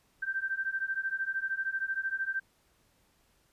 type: beating tone pair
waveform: sine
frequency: 1558 / 1571 Hz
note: G6 / G6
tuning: -11 / +3 cents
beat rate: 13 Hz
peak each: -34 / -33 dBFS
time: 0.22-2.4 s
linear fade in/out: 10 ms
effects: pink hiss -69 dBFS RMS until 3.52 s + resampled to 32000 Hz